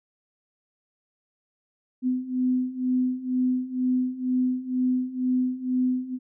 sine beating tone pair, 252.4 / 254.5 Hz, B3 / C4, +38 / -48 cents, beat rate 2.1 Hz, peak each -27 / -24 dBFS, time 2.02-6.19 s, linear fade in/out 50 ms, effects none

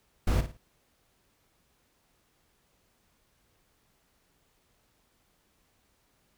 brown noise with echo, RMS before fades -25 dBFS, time 0.27-0.41 s, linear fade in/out 5 ms, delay 54 ms, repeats 3, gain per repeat -10 dB, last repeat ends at 0.572 s, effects pink hiss -70 dBFS RMS until 6.37 s

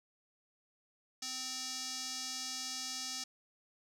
square tone with band-pass filter, 258.3 Hz, C4, 22 cents flat, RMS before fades -41 dBFS, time 1.22-3.24 s, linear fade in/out 5 ms, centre 5600 Hz, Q 2.9, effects none

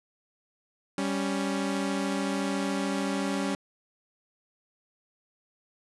sawtooth tone pair together, 196.36 / 277.7 Hz, G3 / C#4, +3 / +3 cents, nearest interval tritone, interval 600 cents, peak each -26 dBFS, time 0.98-3.55 s, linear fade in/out 2 ms, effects resampled to 24000 Hz

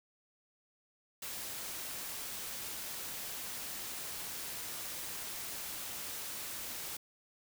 white noise, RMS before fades -42 dBFS, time 1.22-6.97 s, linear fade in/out 5 ms, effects none

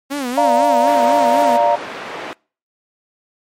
sawtooth tone with vibrato, 265.2 Hz, C4, 23 cents sharp, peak -16 dBFS, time 0.1-1.58 s, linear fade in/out 20 ms, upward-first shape sine, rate 4 Hz, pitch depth 160 cents each way
sine chord, Bb major, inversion first, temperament equal, 587.3 / 698.5 / 932.3 Hz, D5 / F5 / Bb5, 0 / 0 / 0 cents, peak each -15 dBFS, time 0.37-1.76 s, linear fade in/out 10 ms
pink band-pass noise, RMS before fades -29 dBFS, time 0.87-2.33 s, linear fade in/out 0 ms, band 370 to 2400 Hz, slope 12 dB/octave
effects noise-tail reverb RT60 0.4 s tail -26 dB re dry + MP3 64 kbps

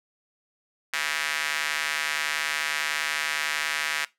square tone with high-pass filter, 75.4 Hz, D2, 46 cents sharp, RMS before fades -28 dBFS, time 0.93-4.05 s, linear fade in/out 5 ms, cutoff 1800 Hz, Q 1.8, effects noise-tail reverb RT60 0.2 s tail -20 dB re dry + low-pass 12000 Hz 12 dB/octave

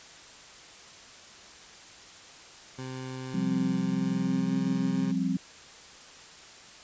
20% pulse tone with pitch glide, 129.9 to 134.33 Hz, C3 to C3, -12 to +46 cents, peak -31 dBFS, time 2.78-5.12 s, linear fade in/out 10 ms, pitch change +58 cents, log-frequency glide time 3.82-4.61 s
sine chord, F suspended second, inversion none, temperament just, 174.61 / 196.44 / 261.9 Hz, F3 / G3 / C4, 0 / +4 / +2 cents, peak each -30 / -30 / -29 dBFS, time 3.34-5.37 s, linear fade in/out 5 ms
effects white hiss -49 dBFS RMS until 6.83 s + resampled to 16000 Hz

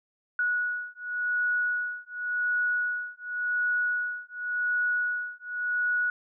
sine beating tone pair, 1463 / 1463.9 Hz, F#6 / F#6, -20 / -19 cents, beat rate 0.9 Hz, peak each -29 dBFS, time 0.39-6.1 s, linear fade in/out 2 ms, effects none

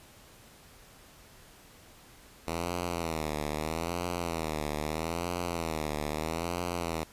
5% pulse tone with vibrato, 81.1 Hz, E2, 28 cents flat, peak -20 dBFS, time 2.47-7.04 s, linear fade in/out 5 ms, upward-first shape sine, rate 0.78 Hz, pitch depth 140 cents each way, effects pink hiss -55 dBFS RMS until 7.12 s + resampled to 32000 Hz

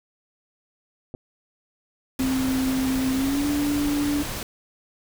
clicks, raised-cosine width 2 ms, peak -23 dBFS, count 2, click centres 1.141 / 1.149 s
pink noise, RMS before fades -31 dBFS, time 2.19-4.43 s, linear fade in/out 2 ms
sine tone with pitch glide, 261.8 to 290.5 Hz, C4 to D4, +1 to -19 cents, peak -21 dBFS, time 2.19-4.23 s, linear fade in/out 10 ms, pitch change +180 cents, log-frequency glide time 3.14-3.46 s
effects none

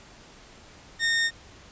sawtooth tone, 1836 Hz, A#6, 27 cents flat, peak -18 dBFS, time 0.99-1.31 s, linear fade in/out 50 ms, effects pink hiss -50 dBFS RMS until 1.71 s + resampled to 16000 Hz

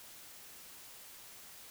silence, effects white hiss -53 dBFS RMS until 1.7 s

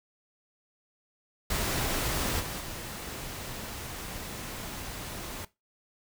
pink noise with level steps, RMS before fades -30 / -36 / -39 dBFS, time 1.5-5.45 s, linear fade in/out 5 ms, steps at 2.39 / 2.59 s, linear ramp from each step 20 ms, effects noise-tail reverb RT60 0.2 s tail -17 dB re dry

